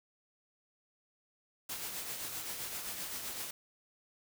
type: noise with tremolo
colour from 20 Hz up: white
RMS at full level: -39 dBFS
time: 1.69-3.51 s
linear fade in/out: 5 ms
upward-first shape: triangle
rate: 7.7 Hz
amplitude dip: 45%
effects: none